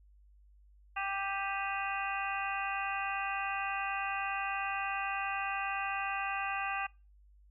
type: harmonic tone with a mistuned harmonic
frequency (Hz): 393.1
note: G4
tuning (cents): +5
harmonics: 2 / 3 / 4 / 5 / 6 / 7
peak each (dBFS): -37 / -39 / -40 / -43 / -41 / -41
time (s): 0.96-6.87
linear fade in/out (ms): 10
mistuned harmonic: 6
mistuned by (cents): +93
effects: noise-tail reverb RT60 0.3 s tail -24 dB re dry + added 50 Hz sine -58 dBFS peak until 7.5 s